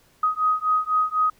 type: beating tone pair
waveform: sine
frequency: 1253 / 1257 Hz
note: D#6 / D#6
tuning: +12 / +17 cents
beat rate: 4 Hz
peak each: -22 dBFS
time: 0.23-1.3 s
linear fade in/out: 5 ms
effects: pink hiss -59 dBFS RMS until 1.39 s